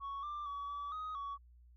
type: tone with pitch steps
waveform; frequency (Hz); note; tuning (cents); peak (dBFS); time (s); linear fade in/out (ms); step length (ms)
sine; 1112 / 1184 / 1135 / 1148 / 1254 / 1125; C#6 / D6 / C#6 / D6 / D#6 / C#6; +5 / +14 / +41 / -40 / +13 / +25; -37; 0-1.38; 50; 230
effects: tanh soft clip ceiling -38 dBFS + added 60 Hz sine -58 dBFS peak until 1.76 s